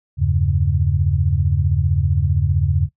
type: tone cluster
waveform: sine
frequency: 81.4 / 96.8 / 138.1 Hz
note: E2 / G2 / C#3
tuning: -21 / -21 / -6 cents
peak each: -19 dBFS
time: 0.17-2.89 s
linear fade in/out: 50 ms
effects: noise-tail reverb RT60 0.1 s tail -18 dB re dry